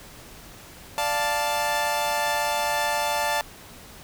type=chord; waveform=sawtooth; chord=D minor; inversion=none; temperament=equal; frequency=587.3 / 698.5 / 880 Hz; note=D5 / F5 / A5; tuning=0 / 0 / 0 cents; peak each=-25 / -26 / -21 dBFS; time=0.98-3.41 s; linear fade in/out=0 ms; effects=pink hiss -45 dBFS RMS until 4.03 s